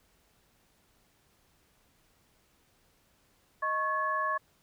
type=tone cluster; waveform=sine; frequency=624 / 1101 / 1707 Hz; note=D#5 / C#6 / G#6; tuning=+5 / -12 / +47 cents; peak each=-37 / -29 / -34 dBFS; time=3.62-4.38 s; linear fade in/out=10 ms; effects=pink hiss -68 dBFS RMS until 4.62 s